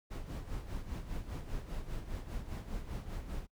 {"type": "noise with tremolo", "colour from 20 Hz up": "brown", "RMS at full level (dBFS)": -38, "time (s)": [0.1, 3.47], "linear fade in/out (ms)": 20, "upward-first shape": "sine", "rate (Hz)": 5, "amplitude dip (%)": 65, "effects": ["noise-tail reverb RT60 0.1 s tail -25 dB re dry"]}